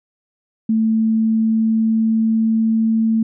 sine tone with pitch glide, 221.7 to 223.4 Hz, A3 to A3, +13 to +27 cents, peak -13 dBFS, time 0.69-3.23 s, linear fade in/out 5 ms, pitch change +14 cents, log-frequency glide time 0.82-2.98 s, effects none

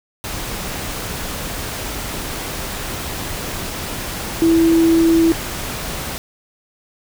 sine tone in noise, 329.6 Hz, E4, in tune, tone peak -10 dBFS, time 4.42-5.32 s, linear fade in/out 0 ms, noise pink, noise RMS -26 dBFS, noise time 0.24-6.18 s, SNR +13 dB, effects none

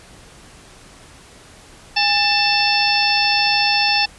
harmonic tone with a mistuned harmonic, 886 Hz, A5, 12 cents sharp, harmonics 1 / 2 / 3 / 4 / 5 / 6, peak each -20 / -25 / -19 / -25 / -22 / -20 dBFS, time 1.96-4.06 s, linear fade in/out 10 ms, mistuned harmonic 1, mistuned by -140 cents, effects pink hiss -44 dBFS RMS until 4.18 s + resampled to 24000 Hz

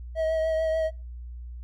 triangle tone with vibrato, 640 Hz, D#5, 49 cents sharp, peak -21 dBFS, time 0.15-0.91 s, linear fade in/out 50 ms, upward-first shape triangle, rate 6.8 Hz, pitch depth 24 cents each way, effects noise-tail reverb RT60 0.3 s tail -24 dB re dry + added 60 Hz sine -36 dBFS peak until 1.63 s

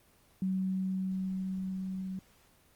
sine tone with level ramp, 188.5 Hz, F#3, 32 cents sharp, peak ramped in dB -28 to -35 dBFS, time 0.42-2.19 s, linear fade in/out 2 ms, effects pink hiss -64 dBFS RMS until 2.75 s + Opus 24 kbps

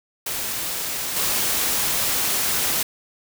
white noise with level steps, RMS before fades -27 / -22 dBFS, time 0.26-2.83 s, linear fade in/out 5 ms, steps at 1.16 s, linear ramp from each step 5 ms, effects none

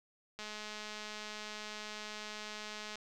click train, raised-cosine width 0.2 ms, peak -27 dBFS, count 545, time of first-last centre 0.39-2.956 s, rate 212 Hz, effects none

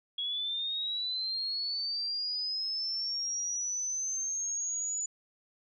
sine linear sweep, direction up, 3322 to 6950 Hz, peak -31 dBFS, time 0.18-5.06 s, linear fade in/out 5 ms, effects none

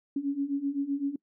sine beating tone pair, 275.5 / 283.3 Hz, C#4 / C#4, -11 / +38 cents, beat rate 7.8 Hz, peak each -32 / -29 dBFS, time 0.16-1.16 s, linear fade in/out 5 ms, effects noise-tail reverb RT60 0.1 s tail -24 dB re dry

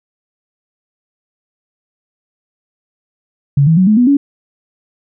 sine tone with pitch steps, 140.9 / 161.85 / 185.92 / 213.6 / 245.3 / 281.8 Hz, C#3 / E3 / F#3 / G#3 / B3 / C#4, +29 / -31 / +9 / +49 / -12 / +29 cents, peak -6 dBFS, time 3.57-4.17 s, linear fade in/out 5 ms, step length 100 ms, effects none

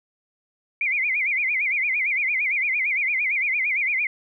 sine tone with vibrato, 2234 Hz, C#7, 13 cents sharp, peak -20 dBFS, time 0.81-4.07 s, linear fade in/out 2 ms, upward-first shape sine, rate 8.8 Hz, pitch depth 170 cents each way, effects none

